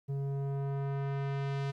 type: tone with low-pass filter sweep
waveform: square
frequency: 138.59 Hz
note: C#3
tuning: in tune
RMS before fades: -34 dBFS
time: 0.08-1.72 s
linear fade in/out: 20 ms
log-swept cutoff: 370 to 4700 Hz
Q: 0.73
effects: 12-bit